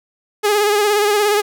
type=tone with vibrato; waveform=sawtooth; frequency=415.3 Hz; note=G#4; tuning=in tune; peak=-9 dBFS; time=0.43-1.42 s; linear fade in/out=20 ms; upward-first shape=sine; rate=17 Hz; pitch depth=45 cents each way; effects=none